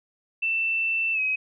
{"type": "tone with pitch glide", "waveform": "sine", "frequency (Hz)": [2670, 2538], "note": ["E7", "D#7"], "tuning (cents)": [22, 34], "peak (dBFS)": -22, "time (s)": [0.42, 1.36], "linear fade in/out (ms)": 10, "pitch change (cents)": -88, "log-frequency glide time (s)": [1.13, 1.2], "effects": []}